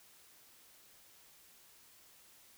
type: silence
effects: white hiss -62 dBFS RMS until 2.57 s

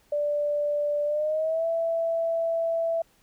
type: tone with pitch glide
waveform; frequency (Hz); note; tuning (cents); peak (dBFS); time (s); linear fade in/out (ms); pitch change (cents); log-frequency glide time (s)
sine; 587 to 662.7; D5 to E5; -1 to +9; -23; 0.12-3.02; 5; +210; 1.05-1.66
effects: pink hiss -63 dBFS RMS until 3.22 s

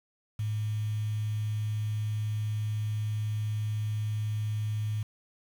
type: tone with quantisation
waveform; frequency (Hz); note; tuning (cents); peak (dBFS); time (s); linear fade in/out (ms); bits
sine; 107; A2; -48; -28; 0.39-5.03; 5; 8
effects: none

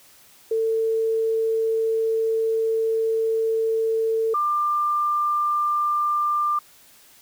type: tone pair in turn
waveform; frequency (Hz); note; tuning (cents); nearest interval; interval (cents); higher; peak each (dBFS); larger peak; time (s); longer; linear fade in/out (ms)
sine; 447.5 / 1192.1; A4 / D6; +29 / +26; octave + perfect fourth; 1697; second; -19; neither; 0.51-4.34 / 4.34-6.59; first; 5
effects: white hiss -52 dBFS RMS until 7.21 s

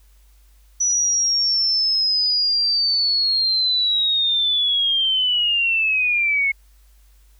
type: linear sweep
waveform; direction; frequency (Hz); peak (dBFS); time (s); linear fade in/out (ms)
sine; down; 5920 to 2175; -16; 0.8-6.52; 10
effects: added 50 Hz sine -49 dBFS peak until 7.39 s + white hiss -61 dBFS RMS until 7.39 s

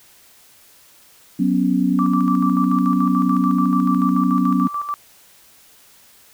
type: chord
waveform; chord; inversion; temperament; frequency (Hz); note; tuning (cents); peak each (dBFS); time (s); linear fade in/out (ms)
sine; F# suspended fourth; none; equal; 185 / 246.9 / 277.2; F#3 / B3 / C#4; 0 / 0 / 0; -19; 1.39-4.68; 10
type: tone with tremolo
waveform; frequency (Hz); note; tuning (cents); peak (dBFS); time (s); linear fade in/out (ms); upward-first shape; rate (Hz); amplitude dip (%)
sine; 1167; D6; -11; -20; 1.99-4.94; 0; square; 6.9; 60
effects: white hiss -50 dBFS RMS until 6.33 s

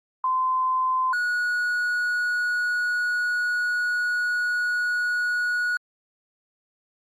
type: tone pair in turn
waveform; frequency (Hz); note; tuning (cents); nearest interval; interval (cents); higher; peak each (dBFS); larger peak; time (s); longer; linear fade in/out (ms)
sine / triangle; 1031 / 1458.1; C6 / F#6; -26 / -26; tritone; 600; second; -20; neither; 0.24-1.13 / 1.13-5.77; second; 2
effects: Opus 48 kbps

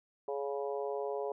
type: harmonic tone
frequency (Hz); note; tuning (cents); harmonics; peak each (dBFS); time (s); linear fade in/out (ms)
140; C#3; +18; 3 / 4 / 5 / 6 / 7; -36 / -39 / -42 / -46 / -46; 0.28-1.32; 2
effects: none

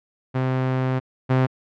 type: tone pair in turn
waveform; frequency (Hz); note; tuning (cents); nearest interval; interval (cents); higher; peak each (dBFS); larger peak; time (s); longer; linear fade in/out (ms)
sawtooth; 129.8 / 129.8; C3 / C3; -13 / -13; unison; 0; neither; -16 / -12; second; 0.34-1 / 1.29-1.47; first; 20
effects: low-pass 2000 Hz 12 dB/octave

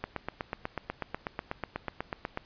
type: click train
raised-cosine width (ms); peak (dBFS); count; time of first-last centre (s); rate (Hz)
0.5; -17; 20; 0.04-2.374; 8.14
effects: pink hiss -58 dBFS RMS until 2.45 s + resampled to 11025 Hz

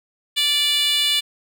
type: tone with high-pass filter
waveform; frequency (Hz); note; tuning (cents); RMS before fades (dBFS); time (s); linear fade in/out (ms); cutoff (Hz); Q
10% pulse; 584; D5; -10; -19; 0.36-1.21; 20; 3300; 3.7
effects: none

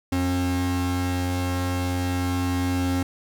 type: tone pair together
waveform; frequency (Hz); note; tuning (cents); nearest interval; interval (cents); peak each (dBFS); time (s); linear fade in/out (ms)
45% pulse; 89.7 / 268.8; F2 / C4; +47 / +47; octave + perfect fifth; 1900; -25 / -25; 0.12-3.03; 5
effects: none

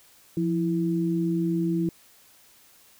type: tone pair together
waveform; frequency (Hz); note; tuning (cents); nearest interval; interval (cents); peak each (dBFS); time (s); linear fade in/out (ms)
sine; 172.79 / 329.6; F3 / E4; -18 / 0; major seventh; 1118; -25; 0.37-1.89; 2
effects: white hiss -56 dBFS RMS until 2.99 s

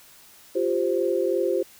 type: chord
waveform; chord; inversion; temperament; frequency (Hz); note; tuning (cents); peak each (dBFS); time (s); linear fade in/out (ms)
sine; F suspended second; none; equal; 349.2 / 392 / 523.3; F4 / G4 / C5; 0 / 0 / 0; -25; 0.55-1.63; 10
effects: white hiss -51 dBFS RMS until 1.79 s

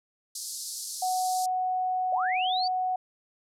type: band-pass noise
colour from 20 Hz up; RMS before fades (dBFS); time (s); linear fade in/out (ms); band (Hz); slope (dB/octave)
pink; -37; 0.35-1.46; 5; 4400 to 12000; 48
type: tone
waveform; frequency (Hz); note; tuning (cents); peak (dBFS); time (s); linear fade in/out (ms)
sine; 740; F#5; 0; -25; 1.02-2.96; 5
type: linear sweep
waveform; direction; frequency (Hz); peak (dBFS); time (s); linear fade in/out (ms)
sine; up; 562 to 4707; -29; 2.12-2.68; 5
effects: none

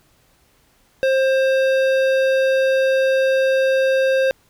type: tone with hard clipping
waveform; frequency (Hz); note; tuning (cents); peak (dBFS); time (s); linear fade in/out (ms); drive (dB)
sine; 530; C5; +22; -16; 1.03-4.31; 0; 13
effects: pink hiss -58 dBFS RMS until 4.49 s

